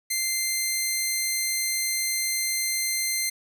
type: tone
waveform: 10% pulse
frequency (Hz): 2084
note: C7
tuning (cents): -7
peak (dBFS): -15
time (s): 0.1-3.3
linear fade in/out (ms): 10
effects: none